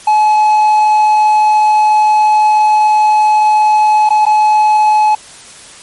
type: tone with dropouts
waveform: triangle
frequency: 853 Hz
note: G#5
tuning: 46 cents sharp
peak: -4 dBFS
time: 0.07-5.15 s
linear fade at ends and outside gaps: 5 ms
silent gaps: 4.092-4.104 / 4.254-4.264 s
effects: white hiss -35 dBFS RMS until 5.82 s + MP3 48 kbps